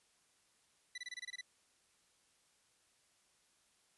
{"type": "tone bursts", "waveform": "25% pulse", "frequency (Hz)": 1979, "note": "B6", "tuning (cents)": 3, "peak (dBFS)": -39, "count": 9, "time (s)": [0.95, 1.412], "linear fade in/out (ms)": 5, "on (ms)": 30, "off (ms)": 24, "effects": ["white hiss -73 dBFS RMS until 3.97 s", "resampled to 24000 Hz"]}